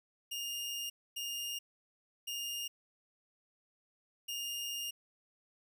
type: tone bursts at uneven times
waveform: sawtooth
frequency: 2829 Hz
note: F7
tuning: 22 cents sharp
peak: -34 dBFS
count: 4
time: 0.31-0.9 / 1.16-1.59 / 2.27-2.68 / 4.28-4.91 s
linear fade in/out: 10 ms
effects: none